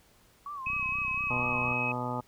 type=tone with vibrato; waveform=sine; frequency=1108.7 Hz; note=C#6; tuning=in tune; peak=-36 dBFS; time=0.46-1.73 s; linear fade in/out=2 ms; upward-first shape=sine; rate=4.2 Hz; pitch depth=110 cents each way
type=tone; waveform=sine; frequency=2550 Hz; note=D#7; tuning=42 cents sharp; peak=-29 dBFS; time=0.66-1.92 s; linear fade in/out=5 ms
type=click train; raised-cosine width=5 ms; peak=-33 dBFS; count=34; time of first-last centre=0.67-1.714 s; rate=31.6 Hz
type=harmonic tone; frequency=123.47 Hz; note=B2; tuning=in tune; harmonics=1 / 2 / 3 / 4 / 5 / 6 / 7 / 8 / 9 / 10; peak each=-37 / -37 / -45 / -41 / -41 / -46 / -36 / -43 / -47 / -39 dBFS; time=1.3-2.21 s; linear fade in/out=10 ms
effects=pink hiss -62 dBFS RMS until 2.27 s